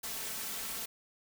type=noise with comb filter; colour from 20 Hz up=white; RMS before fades=-39 dBFS; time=0.03-0.86 s; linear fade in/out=10 ms; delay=4.5 ms; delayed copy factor=+0.55; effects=none